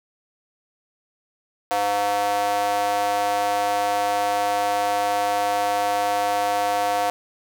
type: tone with high-pass filter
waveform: square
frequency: 102.1 Hz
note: G#2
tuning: 29 cents flat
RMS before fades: -22 dBFS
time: 1.71-7.1 s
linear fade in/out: 0 ms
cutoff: 670 Hz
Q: 4.3
effects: none